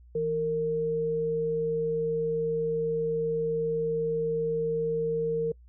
sine tone pair together, 162.6 / 459.9 Hz, E3 / A#4, -23 / -23 cents, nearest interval octave + tritone, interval 1800 cents, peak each -35 / -25 dBFS, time 0.15-5.52 s, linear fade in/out 5 ms, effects noise-tail reverb RT60 0.1 s tail -25 dB re dry + added 60 Hz sine -50 dBFS peak until 5.68 s

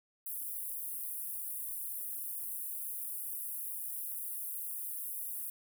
pink high-pass noise, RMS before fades -40 dBFS, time 0.26-5.5 s, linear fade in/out 5 ms, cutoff 10000 Hz, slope 48 dB/octave, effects none

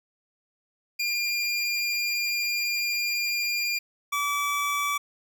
25% pulse tone pair in turn, 2402 / 1151.7 Hz, D7 / D6, +38 / -34 cents, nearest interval octave + minor second, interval 1272 cents, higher first, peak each -21 dBFS, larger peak neither, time 0.99-3.79 / 4.12-4.98 s, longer first, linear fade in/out 10 ms, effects none

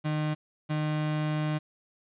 35% pulse tone pair in turn, 152.8 / 152.8 Hz, D#3 / D#3, -31 / -31 cents, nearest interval unison, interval 0 cents, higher neither, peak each -25 dBFS, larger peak neither, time 0.04-0.35 / 0.69-1.59 s, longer second, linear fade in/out 20 ms, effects resampled to 8000 Hz + 10-bit

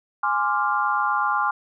sine chord, D half-diminished seventh, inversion second, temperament equal, 830.6 / 1046.5 / 1174.7 / 1396.9 Hz, Ab5 / C6 / D6 / F6, 0 / 0 / 0 / 0 cents, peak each -25 dBFS, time 0.23-1.51 s, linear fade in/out 5 ms, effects none

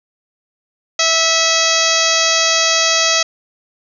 harmonic tone with a mistuned harmonic, 654 Hz, E5, 14 cents flat, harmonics 1 / 2 / 3 / 4 / 5 / 6 / 7 / 8 / 9 / 10, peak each -21 / -21 / -21 / -21 / -21 / -21 / -21 / -21 / -21 / -21 dBFS, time 0.99-3.23 s, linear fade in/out 5 ms, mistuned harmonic 4, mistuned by -39 cents, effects none

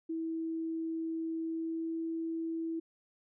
sine tone with pitch glide, 325.5 to 327.6 Hz, E4 to E4, -22 to -11 cents, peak -33 dBFS, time 0.09-2.8 s, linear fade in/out 10 ms, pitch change +11 cents, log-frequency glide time 1.4-2.01 s, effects none

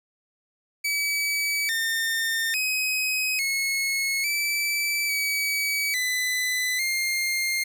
sawtooth tone with pitch steps, 2287 / 1814 / 2528 / 2181 / 2318 / 2277 / 2004 / 2117 Hz, D7 / A#6 / D#7 / C#7 / D7 / C#7 / B6 / C7, -47 / -48 / +27 / -29 / -23 / +46 / +25 / +20 cents, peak -20 dBFS, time 0.84-7.64 s, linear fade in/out 10 ms, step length 850 ms, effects none

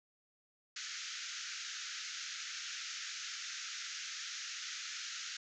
white band-pass noise, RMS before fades -44 dBFS, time 0.76-5.37 s, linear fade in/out 5 ms, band 1300 to 6900 Hz, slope 96 dB/octave, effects none

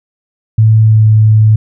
sine tone with pitch glide, 110 to 108.55 Hz, A2 to A2, 0 to -23 cents, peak -3 dBFS, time 0.58-1.56 s, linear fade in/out 5 ms, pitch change -23 cents, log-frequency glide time 0.81-1.07 s, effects none

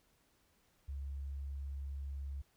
sine tone, 69.3 Hz, C#2, in tune, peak -39 dBFS, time 0.88-2.42 s, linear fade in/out 10 ms, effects pink hiss -73 dBFS RMS until 2.56 s

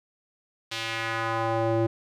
square tone with band-pass filter sweep, 113.5 Hz, A#2, 46 cents flat, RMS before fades -27 dBFS, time 0.71-1.87 s, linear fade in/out 10 ms, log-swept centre 3700 to 390 Hz, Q 1.4, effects none

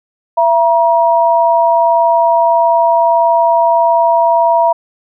sine tone pair together, 672 / 950.4 Hz, E5 / A#5, +33 / +33 cents, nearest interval tritone, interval 600 cents, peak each -10 dBFS, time 0.37-4.73 s, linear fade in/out 10 ms, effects none

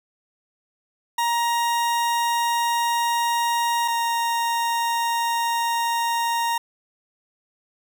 40% pulse tone pair in turn, 940 / 932.4 Hz, A#5 / A#5, +14 / 0 cents, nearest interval unison, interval 14 cents, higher first, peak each -19 / -20 dBFS, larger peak first, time 1.18-3.88 / 3.88-6.58 s, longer neither, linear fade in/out 5 ms, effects none

